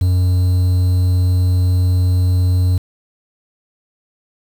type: tone with quantisation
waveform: triangle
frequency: 90.8 Hz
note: F#2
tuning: 32 cents flat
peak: -9 dBFS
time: 0.01-2.78 s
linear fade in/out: 5 ms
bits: 6
effects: none

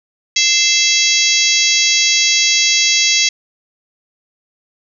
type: harmonic tone with a mistuned harmonic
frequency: 660 Hz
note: E5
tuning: 2 cents sharp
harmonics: 3 / 4 / 5 / 6 / 7 / 8 / 9 / 10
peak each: -19 / -19 / -19 / -19 / -19 / -19 / -19 / -19 dBFS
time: 0.36-3.29 s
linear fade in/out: 5 ms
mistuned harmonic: 3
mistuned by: +80 cents
effects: none

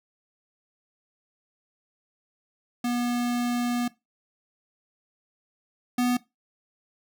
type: tone pair in turn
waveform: square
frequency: 242.1 / 246.3 Hz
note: B3 / B3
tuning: -34 / -5 cents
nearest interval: unison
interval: 29 cents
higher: second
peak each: -25 / -22 dBFS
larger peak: second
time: 2.84-3.88 / 5.98-6.17 s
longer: first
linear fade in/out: 5 ms
effects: noise-tail reverb RT60 0.2 s tail -19 dB re dry

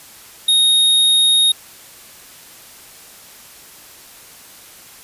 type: tone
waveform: square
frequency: 3729 Hz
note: A#7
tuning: in tune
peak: -11 dBFS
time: 0.48-1.52 s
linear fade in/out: 5 ms
effects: white hiss -41 dBFS RMS until 5.03 s + resampled to 32000 Hz

